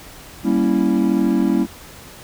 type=chord; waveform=triangle; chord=G diminished seventh; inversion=none; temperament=equal with one note detuned; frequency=196 / 235.2 / 277.2 / 329.6 Hz; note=G3 / Bb3 / Db4 / Fb4; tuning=0 / +16 / 0 / 0 cents; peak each=-18 dBFS; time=0.43-1.67 s; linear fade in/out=50 ms; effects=pink hiss -40 dBFS RMS until 2.23 s